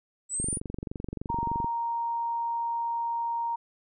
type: exponential sweep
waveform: sine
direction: up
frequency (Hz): 7780 to 9770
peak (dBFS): -28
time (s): 0.29-0.6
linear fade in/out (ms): 50
type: click train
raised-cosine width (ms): 3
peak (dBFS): -21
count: 30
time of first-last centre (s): 0.4-1.645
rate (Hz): 23.3
type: tone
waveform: sine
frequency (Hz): 932.3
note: A#5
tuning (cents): 0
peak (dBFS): -27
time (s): 1.29-3.56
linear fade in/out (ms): 10
effects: none